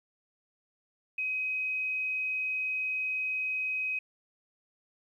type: tone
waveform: sine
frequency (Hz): 2526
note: D#7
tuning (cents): +26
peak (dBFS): -29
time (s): 1.18-3.99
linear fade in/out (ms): 5
effects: 11-bit